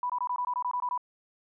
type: tone bursts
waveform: sine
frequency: 987.8 Hz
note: B5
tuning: in tune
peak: -27 dBFS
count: 11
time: 0.03-0.977 s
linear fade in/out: 2 ms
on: 67 ms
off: 21 ms
effects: none